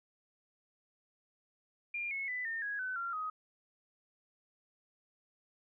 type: tone with pitch steps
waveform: sine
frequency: 2400 / 2188 / 1995 / 1818.9 / 1658.3 / 1511.9 / 1378.4 / 1256.8 Hz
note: D7 / C#7 / B6 / A#6 / G#6 / F#6 / F6 / D#6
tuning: +37 / -23 / +17 / -43 / -3 / +37 / -23 / +17 cents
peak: -35 dBFS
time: 1.94-3.3 s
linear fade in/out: 5 ms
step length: 170 ms
effects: none